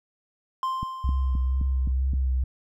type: tone with exponential decay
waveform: triangle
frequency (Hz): 1046.5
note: C6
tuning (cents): 0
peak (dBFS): -21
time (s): 0.63-1.92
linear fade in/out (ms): 1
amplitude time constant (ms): 280
type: click train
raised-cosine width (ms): 5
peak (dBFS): -19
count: 6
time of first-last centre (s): 0.83-2.135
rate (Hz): 3.83
type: tone with vibrato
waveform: sine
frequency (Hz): 65.41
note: C2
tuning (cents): 0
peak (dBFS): -21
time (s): 1.04-2.44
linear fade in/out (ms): 5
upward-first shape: sine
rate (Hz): 2.1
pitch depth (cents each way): 33
effects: none